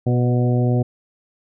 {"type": "harmonic tone with a mistuned harmonic", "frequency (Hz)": 122.6, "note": "B2", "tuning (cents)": -12, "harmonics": [1, 2, 3, 4, 5, 6], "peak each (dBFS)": [-16, -22, -26, -28, -30, -32], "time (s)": [0.06, 0.83], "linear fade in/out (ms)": 10, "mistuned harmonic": 4, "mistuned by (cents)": 22, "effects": []}